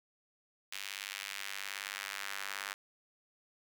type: tone with high-pass filter sweep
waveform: sawtooth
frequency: 98.8 Hz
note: G2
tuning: 14 cents sharp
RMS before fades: -42 dBFS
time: 0.72-2.74 s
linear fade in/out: 5 ms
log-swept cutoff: 2500 to 1500 Hz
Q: 1.4
effects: none